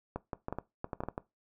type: clicks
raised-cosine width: 1 ms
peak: -21 dBFS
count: 11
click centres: 0.16 / 0.332 / 0.484 / 0.526 / 0.586 / 0.844 / 0.932 / 1.005 / 1.036 / 1.086 / 1.179 s
effects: noise-tail reverb RT60 0.2 s tail -19 dB re dry